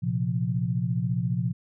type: chord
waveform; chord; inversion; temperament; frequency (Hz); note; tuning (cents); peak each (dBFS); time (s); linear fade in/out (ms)
sine; Bb suspended second; none; just; 116.54 / 131.11 / 174.81; Bb2 / C3 / F3; 0 / +4 / +2; -28; 0.02-1.53; 20
effects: none